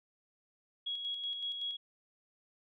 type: tone with tremolo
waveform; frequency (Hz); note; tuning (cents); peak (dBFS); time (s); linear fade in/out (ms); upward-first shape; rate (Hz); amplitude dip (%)
sine; 3322; G#7; 0; -34; 0.86-1.77; 10; square; 5.3; 40
effects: none